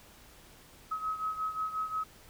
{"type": "beating tone pair", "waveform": "sine", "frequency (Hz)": [1276, 1281.6], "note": ["D#6", "E6"], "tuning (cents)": [43, -49], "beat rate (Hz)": 5.6, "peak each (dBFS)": [-33, -38], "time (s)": [0.91, 2.04], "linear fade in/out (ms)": 10, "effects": ["pink hiss -56 dBFS RMS until 2.29 s"]}